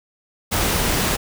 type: noise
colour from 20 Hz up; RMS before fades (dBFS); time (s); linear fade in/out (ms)
pink; -20; 0.51-1.17; 20
effects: none